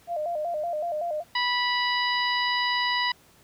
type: tone with vibrato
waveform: sine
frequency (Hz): 648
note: E5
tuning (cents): -30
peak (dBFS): -26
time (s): 0.07-1.24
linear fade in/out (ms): 50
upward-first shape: square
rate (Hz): 5.3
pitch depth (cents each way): 110
type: harmonic tone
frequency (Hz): 982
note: B5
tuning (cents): -10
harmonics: 1 / 2 / 3 / 4 / 5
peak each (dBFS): -27 / -27 / -31 / -32 / -33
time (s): 1.35-3.12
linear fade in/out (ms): 5
effects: pink hiss -57 dBFS RMS until 3.43 s + high-pass 60 Hz 12 dB/octave